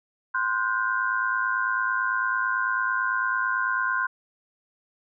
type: tone cluster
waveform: sine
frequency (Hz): 1042 / 1444 / 1553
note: C6 / F#6 / G6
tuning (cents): -7 / -43 / -17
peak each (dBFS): -27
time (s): 0.34-4.07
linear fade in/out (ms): 10
effects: none